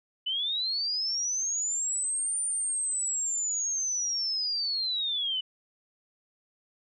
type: linear two-way sweep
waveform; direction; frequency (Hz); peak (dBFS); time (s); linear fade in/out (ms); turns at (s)
sine; up then down; 2960 to 9160 to 2960; -27; 0.26-5.41; 10; 2.41
effects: none